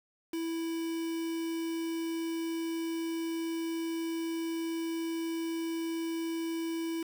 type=tone with quantisation; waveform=triangle; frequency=329.6 Hz; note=E4; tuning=in tune; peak=-30 dBFS; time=0.33-7.03 s; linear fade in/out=5 ms; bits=7; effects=none